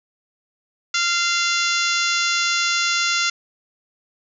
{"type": "harmonic tone with a mistuned harmonic", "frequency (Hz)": 692, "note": "F5", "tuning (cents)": -16, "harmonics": [2, 3, 4, 5, 6, 7, 8, 9, 10], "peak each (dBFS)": [-23, -25, -26, -27, -28, -28, -29, -30, -30], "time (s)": [0.94, 3.3], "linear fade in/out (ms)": 5, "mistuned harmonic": 9, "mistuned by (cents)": 16, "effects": []}